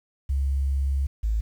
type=tone pair in turn; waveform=sine; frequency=68.4 / 54.3 Hz; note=C#2 / A1; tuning=-23 / -22 cents; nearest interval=major third; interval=399 cents; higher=first; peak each=-21 / -21 dBFS; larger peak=neither; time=0.29-1.07 / 1.23-1.41 s; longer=first; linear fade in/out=10 ms; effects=9-bit